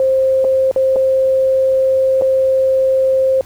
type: tone with dropouts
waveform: sine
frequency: 528 Hz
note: C5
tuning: 16 cents sharp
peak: -10 dBFS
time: 0-3.41 s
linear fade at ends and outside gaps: 1 ms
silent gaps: 0.444-0.448 / 0.713-0.761 / 0.96-0.964 / 2.213-2.22 s
effects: added 89 Hz sine -43 dBFS peak until 3.45 s + pink hiss -44 dBFS RMS until 3.45 s